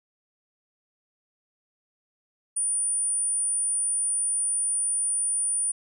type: tone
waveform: sine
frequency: 9397 Hz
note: D9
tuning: in tune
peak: -23 dBFS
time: 2.56-5.72 s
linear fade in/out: 10 ms
effects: none